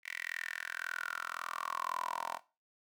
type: tone with high-pass filter sweep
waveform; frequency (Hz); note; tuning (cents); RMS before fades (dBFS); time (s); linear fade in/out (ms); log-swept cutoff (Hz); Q
10% pulse; 41.89; E1; +29; -40; 0.03-2.4; 50; 2100 to 860; 8.4
effects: noise-tail reverb RT60 0.3 s tail -18 dB re dry